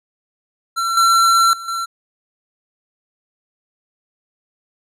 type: tone with level steps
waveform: square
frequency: 1354 Hz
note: E6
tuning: 46 cents sharp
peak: -18 / -11 / -29 / -21 dBFS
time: 0.76-1.86 s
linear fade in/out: 20 ms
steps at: 0.97 / 1.53 / 1.68 s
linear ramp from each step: 2 ms
effects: low-pass 12000 Hz 12 dB/octave